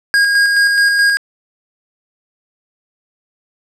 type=tone with tremolo; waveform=square; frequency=1629 Hz; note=G#6; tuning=34 cents flat; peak=-9 dBFS; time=0.14-1.17 s; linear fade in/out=0 ms; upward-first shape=square; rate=4.7 Hz; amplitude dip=30%; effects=low-pass 8000 Hz 12 dB/octave